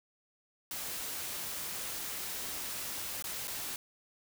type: noise with dropouts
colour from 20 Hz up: white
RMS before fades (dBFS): -39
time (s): 0.71-3.76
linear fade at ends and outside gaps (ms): 1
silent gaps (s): 3.224-3.241 / 3.473-3.479
effects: none